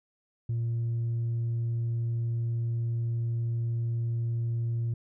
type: tone with tanh clipping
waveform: triangle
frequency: 116.54 Hz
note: A#2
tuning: in tune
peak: -27 dBFS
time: 0.49-4.94 s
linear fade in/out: 5 ms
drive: 6 dB
effects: none